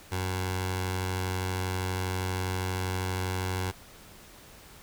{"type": "tone with notch filter", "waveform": "15% pulse", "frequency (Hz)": 92.5, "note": "F#2", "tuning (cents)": 0, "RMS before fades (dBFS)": -31, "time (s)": [0.11, 3.72], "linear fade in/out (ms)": 20, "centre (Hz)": 230, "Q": 0.76, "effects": ["pink hiss -51 dBFS RMS until 4.82 s"]}